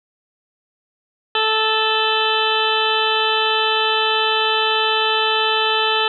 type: harmonic tone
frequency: 438.4 Hz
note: A4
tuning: 6 cents flat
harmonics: 1 / 2 / 3 / 4 / 6 / 7 / 8 / 9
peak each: -23 / -22 / -23 / -25 / -24 / -22 / -25 / -28 dBFS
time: 1.35-6.08 s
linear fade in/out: 2 ms
effects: none